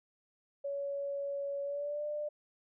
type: tone with pitch glide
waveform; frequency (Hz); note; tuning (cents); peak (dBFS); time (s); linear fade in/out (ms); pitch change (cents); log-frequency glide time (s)
sine; 562 to 595.4; C#5 to D5; +24 to +24; -34; 0.64-2.29; 10; +100; 1.63-2.04
effects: none